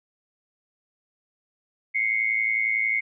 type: tone pair together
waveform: sine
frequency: 2092 / 2203 Hz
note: C7 / C#7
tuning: -1 / -11 cents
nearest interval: minor second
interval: 90 cents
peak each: -24 dBFS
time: 1.94-3.01 s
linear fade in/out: 20 ms
effects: none